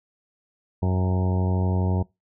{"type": "harmonic tone with a mistuned harmonic", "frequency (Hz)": 92.2, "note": "F#2", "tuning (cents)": -6, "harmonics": [1, 2, 3, 4, 5, 6, 7, 8, 9, 10], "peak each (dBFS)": [-21, -26, -35, -33, -36, -41, -38, -43, -39, -39], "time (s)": [0.82, 2.03], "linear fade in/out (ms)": 10, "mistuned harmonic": 8, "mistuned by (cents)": -33, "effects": ["noise-tail reverb RT60 0.2 s tail -22 dB re dry"]}